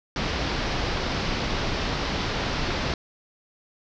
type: low-pass noise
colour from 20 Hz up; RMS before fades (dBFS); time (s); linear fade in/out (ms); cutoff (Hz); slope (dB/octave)
pink; -27; 0.16-2.94; 2; 5500; 48
effects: none

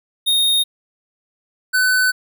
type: tone pair in turn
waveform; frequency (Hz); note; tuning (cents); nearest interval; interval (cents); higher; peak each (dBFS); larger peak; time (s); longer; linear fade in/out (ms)
square; 3706 / 1506.8; A#7 / F#6; -11 / +31; octave + major third; 1558; first; -14; neither; 0.26-0.64 / 1.73-2.12; second; 20
effects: none

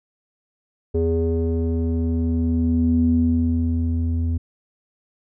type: tone with low-pass filter sweep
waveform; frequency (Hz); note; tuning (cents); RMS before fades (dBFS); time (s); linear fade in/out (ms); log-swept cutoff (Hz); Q
square; 82.41; E2; 0; -20; 0.94-4.38; 10; 420 to 180; 5.6
effects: none

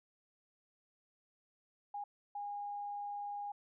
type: tone bursts at uneven times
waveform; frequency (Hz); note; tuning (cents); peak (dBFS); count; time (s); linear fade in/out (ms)
sine; 817; G#5; -29; -39; 2; 1.94-2.04 / 2.35-3.52; 5
effects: none

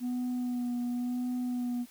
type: tone with vibrato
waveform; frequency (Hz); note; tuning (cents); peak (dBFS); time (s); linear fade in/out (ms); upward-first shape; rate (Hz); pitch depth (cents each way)
sine; 245.8; B3; -8; -27; 0-1.86; 50; sine; 0.94; 21
effects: tanh soft clip ceiling -29 dBFS + white hiss -57 dBFS RMS until 1.9 s

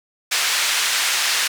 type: band-pass noise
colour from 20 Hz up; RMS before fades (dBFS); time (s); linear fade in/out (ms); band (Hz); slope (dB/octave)
pink; -20; 0.31-1.48; 10; 1700 to 8400; 12
effects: none

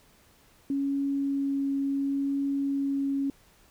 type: tone with vibrato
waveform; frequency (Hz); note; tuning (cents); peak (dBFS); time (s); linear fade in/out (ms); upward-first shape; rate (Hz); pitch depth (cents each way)
sine; 277.2; C#4; 0; -25; 0.7-3.3; 2; triangle; 0.71; 8
effects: pink hiss -60 dBFS RMS until 3.7 s

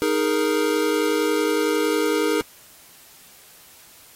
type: chord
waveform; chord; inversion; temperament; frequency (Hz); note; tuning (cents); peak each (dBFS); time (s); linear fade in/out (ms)
square; D# suspended fourth; none; equal; 311.1 / 415.3 / 466.2; D#4 / G#4 / A#4; 0 / 0 / 0; -24; 0.02-2.41; 0
effects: white hiss -49 dBFS RMS until 4.15 s + AAC 48 kbps

